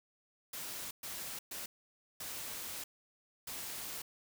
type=noise bursts at uneven times; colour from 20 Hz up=white; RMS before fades=-43 dBFS; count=5; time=0.53-0.91 / 1.03-1.39 / 1.51-1.66 / 2.2-2.84 / 3.47-4.02 s; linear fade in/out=5 ms; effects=none